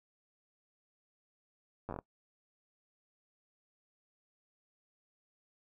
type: slowing click train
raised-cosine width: 1 ms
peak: -26 dBFS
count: 7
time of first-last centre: 1.89-1.989 s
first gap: 9 ms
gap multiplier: 1.24
effects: noise-tail reverb RT60 0.1 s tail -21 dB re dry